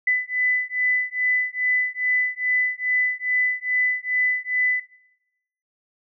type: beating tone pair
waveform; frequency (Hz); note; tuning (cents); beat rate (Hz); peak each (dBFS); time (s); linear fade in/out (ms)
sine; 1999 / 2001.4; B6 / B6; +20 / +23; 2.4; -22; 0.07-4.8; 5
effects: noise-tail reverb RT60 0.9 s tail -20 dB re dry